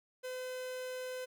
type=tone; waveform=45% pulse; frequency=509 Hz; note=C5; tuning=48 cents flat; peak=-39 dBFS; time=0.23-1.26 s; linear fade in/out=20 ms; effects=none